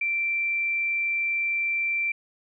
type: tone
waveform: sine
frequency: 2349 Hz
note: D7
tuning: in tune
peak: -23 dBFS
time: 0.01-2.12 s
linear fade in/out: 5 ms
effects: none